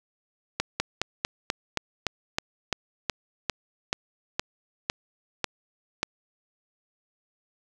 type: slowing click train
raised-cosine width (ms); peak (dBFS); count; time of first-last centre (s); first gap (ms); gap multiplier
0.2; -7; 16; 0.6-6.03; 200; 1.08
effects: none